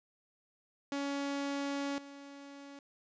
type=tone with level steps; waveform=sawtooth; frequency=280.8 Hz; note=C#4; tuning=22 cents sharp; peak=-30 / -44 dBFS; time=0.92-2.79 s; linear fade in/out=2 ms; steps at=1.98 s; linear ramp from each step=2 ms; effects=resampled to 16000 Hz + 12-bit

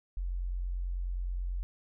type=tone; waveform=sine; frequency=44.66 Hz; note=F1; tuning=39 cents sharp; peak=-31 dBFS; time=0.17-1.63 s; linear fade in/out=0 ms; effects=none

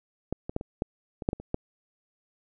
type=clicks; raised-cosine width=2 ms; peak=-15 / -20 / -14 / -23 / -13 / -22 / -10 / -16 / -27 / -13 dBFS; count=10; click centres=0.326 / 0.495 / 0.564 / 0.611 / 0.821 / 1.222 / 1.289 / 1.331 / 1.4 / 1.544 s; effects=none

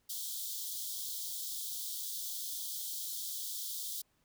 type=high-pass noise; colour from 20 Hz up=white; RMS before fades=-40 dBFS; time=0.09-4.02 s; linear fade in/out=10 ms; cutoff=3200 Hz; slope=96 dB/octave; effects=pink hiss -75 dBFS RMS until 4.24 s

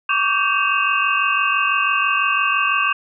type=tone cluster; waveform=sine; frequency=1124 / 1170 / 1563 / 2554 / 2759 Hz; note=C#6 / D6 / G6 / D#7 / F7; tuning=+24 / -7 / -6 / +45 / -22 cents; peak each=-22 dBFS; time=0.09-2.93 s; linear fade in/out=5 ms; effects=none

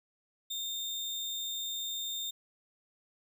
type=tone with sample-and-hold; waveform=sine; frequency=3636 Hz; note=A#7; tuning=44 cents flat; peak=-34 dBFS; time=0.5-2.31 s; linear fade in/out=10 ms; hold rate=11025 Hz; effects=none

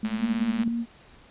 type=tone with tremolo; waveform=sine; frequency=216.6 Hz; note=A3; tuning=27 cents flat; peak=-22 dBFS; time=0.03-0.68 s; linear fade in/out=2 ms; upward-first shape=triangle; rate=11 Hz; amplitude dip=95%
type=click train; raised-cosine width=0.3 ms; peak=-21 dBFS; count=67; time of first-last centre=0.05-0.634 s; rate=113 Hz
type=tone with vibrato; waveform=sine; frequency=233.1 Hz; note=A#3; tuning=in tune; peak=-25 dBFS; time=0.17-0.86 s; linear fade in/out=50 ms; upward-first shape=square; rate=5.5 Hz; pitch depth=8 cents each way
effects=pink hiss -53 dBFS RMS until 1.3 s + resampled to 8000 Hz

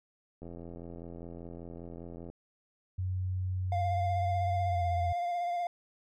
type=click train; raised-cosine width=2 ms; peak=-32 dBFS; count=161; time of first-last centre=0.42-2.3 s; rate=85.1 Hz
type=tone with pitch glide; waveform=sine; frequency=92.5 to 86.31 Hz; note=F#2 to F2; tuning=0 to -20 cents; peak=-30 dBFS; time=2.98-5.13 s; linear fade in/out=10 ms; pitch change=-120 cents; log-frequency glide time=4.67-4.84 s
type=tone with vibrato; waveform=triangle; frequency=700 Hz; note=F5; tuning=4 cents sharp; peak=-28 dBFS; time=3.72-5.67 s; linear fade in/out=2 ms; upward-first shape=sine; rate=16 Hz; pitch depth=25 cents each way
effects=none

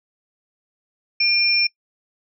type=tone pair together; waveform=sine; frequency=2400 / 5388 Hz; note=D7 / E8; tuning=+37 / +37 cents; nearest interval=octave + major second; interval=1400 cents; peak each=-18 dBFS; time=1.2-1.67 s; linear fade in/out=5 ms; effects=noise-tail reverb RT60 0.1 s tail -23 dB re dry

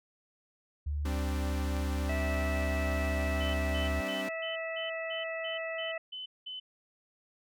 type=tone; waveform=sine; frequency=73.42 Hz; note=D2; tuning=in tune; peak=-30 dBFS; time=0.86-4.01 s; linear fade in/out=10 ms
type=chord; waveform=sawtooth; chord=G suspended fourth; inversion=none; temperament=equal with one note detuned; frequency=194.64 / 261.6 / 293.7 Hz; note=G3 / C4 / D4; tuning=-12 / 0 / 0 cents; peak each=-36 dBFS; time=1.05-4.29 s; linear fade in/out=5 ms
type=harmonic tone; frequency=653 Hz; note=E5; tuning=17 cents flat; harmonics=1 / 2 / 3 / 4; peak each=-36 / -46 / -39 / -43 dBFS; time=2.09-5.98 s; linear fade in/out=5 ms
type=tone bursts; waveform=sine; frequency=3028 Hz; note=F#7; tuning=39 cents sharp; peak=-38 dBFS; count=10; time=3.4-6.6 s; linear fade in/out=10 ms; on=140 ms; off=200 ms
effects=none

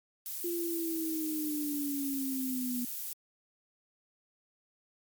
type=noise; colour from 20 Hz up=violet; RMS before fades=-38 dBFS; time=0.26-3.13 s; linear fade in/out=0 ms
type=linear sweep; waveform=sine; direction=down; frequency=349.2 to 242.4 Hz; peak=-32 dBFS; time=0.44-2.85 s; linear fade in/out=5 ms
effects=MP3 96 kbps

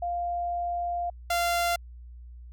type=tone pair in turn; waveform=sine / sawtooth; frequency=698.5 / 691.7 Hz; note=F5 / F5; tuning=0 / -17 cents; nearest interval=unison; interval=17 cents; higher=first; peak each=-27 / -20 dBFS; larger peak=second; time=0.02-1.1 / 1.3-1.76 s; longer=first; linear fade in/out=5 ms; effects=added 60 Hz sine -42 dBFS peak until 2.52 s

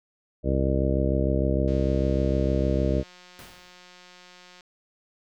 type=harmonic tone; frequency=66.6 Hz; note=C2; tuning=31 cents sharp; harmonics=1 / 2 / 3 / 4 / 5 / 6 / 7 / 8 / 9; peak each=-25 / -28 / -30 / -31 / -30 / -34 / -31 / -40 / -30 dBFS; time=0.43-3.04 s; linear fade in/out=50 ms
type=click train; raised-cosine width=0.2 ms; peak=-32 dBFS; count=528; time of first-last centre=1.68-4.608 s; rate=180 Hz
type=noise with exponential decay; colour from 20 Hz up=pink; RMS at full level=-43 dBFS; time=3.39-3.9 s; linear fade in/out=1 ms; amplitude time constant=110 ms
effects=none

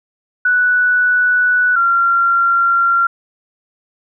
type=tone pair in turn; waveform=sine; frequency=1480 / 1377.4 Hz; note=F#6 / F6; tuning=0 / -24 cents; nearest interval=minor second; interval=124 cents; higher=first; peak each=-10 dBFS; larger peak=neither; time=0.45-1.76 / 1.76-3.07 s; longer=neither; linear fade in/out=5 ms; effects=none

